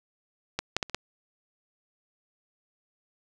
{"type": "clicks", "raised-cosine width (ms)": 0.2, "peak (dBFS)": [-11, -7, -10, -25, -11], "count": 5, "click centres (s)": [0.59, 0.766, 0.828, 0.897, 0.946], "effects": []}